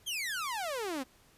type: exponential sweep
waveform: sawtooth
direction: down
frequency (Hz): 3322 to 246.9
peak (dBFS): -30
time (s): 0.06-1.04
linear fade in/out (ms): 20
effects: pink hiss -63 dBFS RMS until 1.37 s + resampled to 32000 Hz